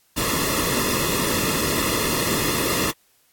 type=noise with comb filter; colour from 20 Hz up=pink; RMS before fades=-22 dBFS; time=0.16-2.92 s; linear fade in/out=20 ms; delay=1.3 ms; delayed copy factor=-0.85; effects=white hiss -61 dBFS RMS until 3.32 s + AAC 64 kbps